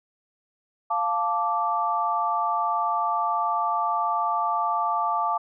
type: chord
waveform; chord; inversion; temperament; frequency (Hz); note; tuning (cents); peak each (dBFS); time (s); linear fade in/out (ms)
sine; D minor; first; equal with one note detuned; 698.5 / 880 / 1168.6; F5 / A5 / D6; 0 / 0 / -9; -28 / -26 / -25; 0.9-5.38; 10
effects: none